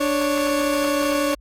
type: tone pair together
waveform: 30% pulse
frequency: 293.7 / 554.4 Hz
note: D4 / C#5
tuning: 0 / 0 cents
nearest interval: major seventh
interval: 1100 cents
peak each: -19 dBFS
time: 0-1.35 s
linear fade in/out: 10 ms
effects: added 50 Hz sine -45 dBFS peak until 1.4 s + AAC 48 kbps